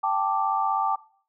sine chord, G suspended second, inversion none, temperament equal, 784 / 880 / 1174.7 Hz, G5 / A5 / D6, 0 / 0 / 0 cents, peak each -26 dBFS, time 0.03-0.96 s, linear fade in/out 10 ms, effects noise-tail reverb RT60 0.5 s tail -20 dB re dry

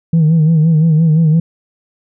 sine tone with vibrato, 159.5 Hz, D#3, 43 cents sharp, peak -5 dBFS, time 0.13-1.4 s, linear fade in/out 5 ms, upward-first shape sine, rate 5.8 Hz, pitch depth 77 cents each way, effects tanh soft clip ceiling -5 dBFS

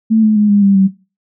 sine tone with pitch steps, 221.5 / 215.3 / 209.3 / 203.5 / 197.79 / 192.27 Hz, A3 / A3 / G#3 / G#3 / G3 / G3, +12 / -37 / +14 / -35 / +16 / -33 cents, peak -7 dBFS, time 0.1-0.88 s, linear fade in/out 20 ms, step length 130 ms, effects noise-tail reverb RT60 0.3 s tail -17 dB re dry

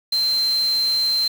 sine tone in noise, 4123 Hz, C8, 26 cents flat, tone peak -17 dBFS, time 0.12-1.28 s, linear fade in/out 5 ms, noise white, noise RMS -35 dBFS, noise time 0.12-1.28 s, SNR +15 dB, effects none

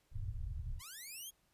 pink low-pass noise, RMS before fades -41 dBFS, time 0.11-0.82 s, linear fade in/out 50 ms, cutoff 120 Hz, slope 48 dB/octave
5% pulse linear sweep, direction up, 925 to 3342 Hz, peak -37 dBFS, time 0.79-1.31 s, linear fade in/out 20 ms
effects pink hiss -75 dBFS RMS until 1.53 s + resampled to 32000 Hz

